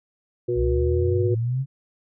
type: harmonic tone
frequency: 120.9 Hz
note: B2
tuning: 36 cents flat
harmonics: 1 / 3 / 4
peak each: -29 / -22 / -28 dBFS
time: 0.48-1.35 s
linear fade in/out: 10 ms
type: exponential sweep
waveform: sine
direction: up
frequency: 61.5 to 138.59 Hz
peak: -21 dBFS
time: 0.55-1.66 s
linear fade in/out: 50 ms
effects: none